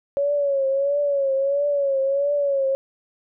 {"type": "tone with vibrato", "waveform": "sine", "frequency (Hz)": 558, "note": "C#5", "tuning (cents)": 11, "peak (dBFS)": -18, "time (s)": [0.17, 2.75], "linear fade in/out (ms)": 0, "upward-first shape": "triangle", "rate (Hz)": 1.5, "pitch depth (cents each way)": 76, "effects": []}